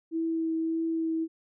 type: tone with vibrato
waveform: sine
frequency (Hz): 325.6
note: E4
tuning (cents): -21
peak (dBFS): -26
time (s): 0.11-1.28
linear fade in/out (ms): 50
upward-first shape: triangle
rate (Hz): 1.7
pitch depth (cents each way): 13
effects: none